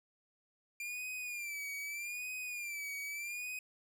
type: tone with vibrato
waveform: 45% pulse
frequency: 2380 Hz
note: D7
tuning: 22 cents sharp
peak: -39 dBFS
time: 0.8-3.59 s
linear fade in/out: 2 ms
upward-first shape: sine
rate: 0.81 Hz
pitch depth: 90 cents each way
effects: none